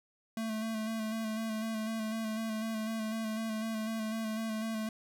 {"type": "tone with vibrato", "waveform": "square", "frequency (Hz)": 220.8, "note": "A3", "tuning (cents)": 6, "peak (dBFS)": -34, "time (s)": [0.37, 4.89], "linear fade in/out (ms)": 2, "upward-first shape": "square", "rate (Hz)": 4, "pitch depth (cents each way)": 24, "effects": []}